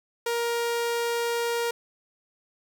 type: tone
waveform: sawtooth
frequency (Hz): 470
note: A#4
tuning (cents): +14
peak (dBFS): -21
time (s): 0.26-1.71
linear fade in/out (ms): 5
effects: none